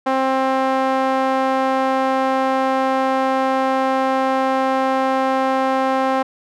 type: tone with band-pass filter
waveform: sawtooth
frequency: 264.4 Hz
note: C4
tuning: 18 cents sharp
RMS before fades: -18 dBFS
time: 0.06-6.23 s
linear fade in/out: 10 ms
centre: 840 Hz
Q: 1.3
effects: none